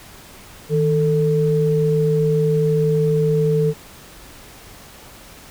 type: tone pair together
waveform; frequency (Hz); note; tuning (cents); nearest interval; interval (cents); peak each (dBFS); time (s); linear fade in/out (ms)
sine; 156.99 / 443.5; D#3 / A4; +16 / +14; octave + tritone; 1798; -17; 0.69-3.74; 50
effects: pink hiss -42 dBFS RMS until 5.5 s